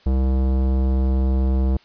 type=tone with tanh clipping; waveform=sine; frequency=65.41 Hz; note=C2; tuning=in tune; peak=-18 dBFS; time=0.06-1.77 s; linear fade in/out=5 ms; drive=18 dB; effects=white hiss -53 dBFS RMS until 1.84 s + resampled to 11025 Hz